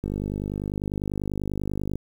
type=click train; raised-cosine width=3 ms; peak=-16 dBFS; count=97; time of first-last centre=0.04-1.956 s; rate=50.1 Hz; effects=8-bit